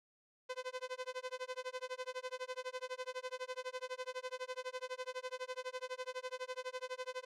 sawtooth tone with tremolo, 509 Hz, C5, 48 cents flat, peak -34 dBFS, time 0.49-7.25 s, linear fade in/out 10 ms, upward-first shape sine, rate 12 Hz, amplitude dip 100%, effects low-pass 6000 Hz 12 dB/octave

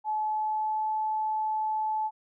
sine tone with pitch glide, 859 to 866 Hz, A5 to A5, -42 to -28 cents, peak -26 dBFS, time 0.04-2.11 s, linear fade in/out 50 ms, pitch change +14 cents, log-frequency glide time 0.25-0.91 s, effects none

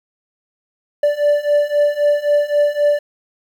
triangle beating tone pair, 583 / 586.8 Hz, D5 / D5, -13 / -2 cents, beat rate 3.8 Hz, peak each -15 / -13 dBFS, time 1.03-2.99 s, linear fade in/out 5 ms, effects 8-bit

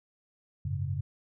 sine chord, F# suspended second, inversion none, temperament equal, 92.5 / 103.83 / 138.59 Hz, F#2 / G#2 / C#3, 0 / 0 / 0 cents, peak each -33 / -36 / -33 dBFS, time 0.65-1.01 s, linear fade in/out 5 ms, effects none

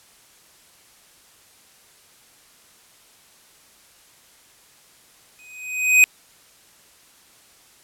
square tone with exponential growth, 2506 Hz, D#7, 12 cents sharp, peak -8 dBFS, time 5.39-6.04 s, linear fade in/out 0 ms, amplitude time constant 140 ms, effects white hiss -53 dBFS RMS until 7.83 s + low-pass 12000 Hz 12 dB/octave

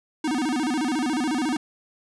square tone with vibrato, 278.5 Hz, C#4, 8 cents sharp, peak -23 dBFS, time 0.24-1.57 s, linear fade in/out 5 ms, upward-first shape square, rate 14 Hz, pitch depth 200 cents each way, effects resampled to 22050 Hz + 9-bit

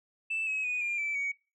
sine tone with pitch steps, 2643 / 2559 / 2477 / 2399 / 2322 / 2248 Hz, E7 / D#7 / D#7 / D7 / D7 / C#7, +4 / +48 / -8 / +36 / -20 / +24 cents, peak -28 dBFS, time 0.3-1.32 s, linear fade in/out 10 ms, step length 170 ms, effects noise-tail reverb RT60 0.3 s tail -21 dB re dry + tanh soft clip ceiling -26 dBFS

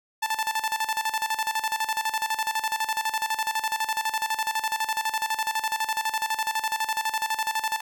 sawtooth tone with tremolo, 880 Hz, A5, in tune, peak -19 dBFS, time 0.22-7.81 s, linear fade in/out 10 ms, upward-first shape square, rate 12 Hz, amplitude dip 75%, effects none

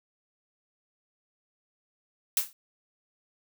blue noise with exponential decay, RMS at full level -21 dBFS, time 2.37-2.53 s, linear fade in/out 1 ms, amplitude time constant 34 ms, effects none

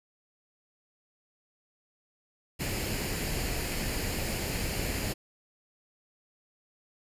pink noise with comb filter, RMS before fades -32 dBFS, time 2.59-5.14 s, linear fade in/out 20 ms, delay 0.42 ms, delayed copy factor +0.5, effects resampled to 32000 Hz

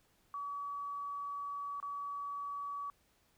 sine tone with dropouts, 1139 Hz, C#6, 47 cents sharp, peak -38 dBFS, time 0.34-2.9 s, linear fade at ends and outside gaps 1 ms, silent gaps 1.801-1.827 s, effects pink hiss -72 dBFS RMS until 3.37 s

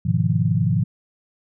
sine chord, F half-diminished seventh, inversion first, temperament equal, 103.83 / 123.47 / 155.56 / 174.61 Hz, Ab2 / Cb3 / Eb3 / F3, 0 / 0 / 0 / 0 cents, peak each -22 dBFS, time 0.05-0.84 s, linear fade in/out 10 ms, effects none

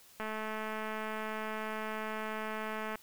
click train, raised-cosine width 0.5 ms, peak -24 dBFS, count 599, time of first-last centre 0.2-2.956 s, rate 217 Hz, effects white hiss -59 dBFS RMS until 3.02 s

